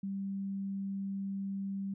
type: tone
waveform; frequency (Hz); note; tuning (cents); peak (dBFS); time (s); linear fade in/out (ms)
sine; 196; G3; 0; -34; 0.03-1.94; 5
effects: none